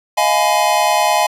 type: chord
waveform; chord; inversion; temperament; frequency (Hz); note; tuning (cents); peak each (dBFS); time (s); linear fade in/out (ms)
square; F half-diminished seventh; third; just; 628.6 / 698.5 / 838.1 / 1005.8; Eb5 / F5 / Ab5 / Cb6; +18 / 0 / +16 / +31; -20 / -19 / -16 / -20; 0.17-1.27; 10
effects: resampled to 32000 Hz